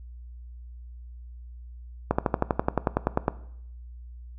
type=slowing click train; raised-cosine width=1 ms; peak=-7 dBFS; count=14; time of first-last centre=2.11-3.281 s; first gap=75 ms; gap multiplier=1.03; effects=noise-tail reverb RT60 0.7 s tail -17 dB re dry + added 60 Hz sine -40 dBFS peak until 4.38 s